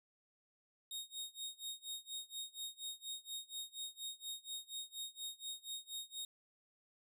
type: tone with tremolo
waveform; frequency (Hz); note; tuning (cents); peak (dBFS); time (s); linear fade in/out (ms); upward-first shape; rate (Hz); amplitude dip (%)
sawtooth; 3729; A#7; 0; -38; 0.91-6.25; 2; sine; 4.2; 95
effects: none